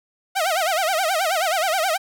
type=tone with vibrato; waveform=sawtooth; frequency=698.5 Hz; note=F5; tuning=in tune; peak=-15 dBFS; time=0.35-1.98 s; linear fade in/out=20 ms; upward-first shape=sine; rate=9.4 Hz; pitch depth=210 cents each way; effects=none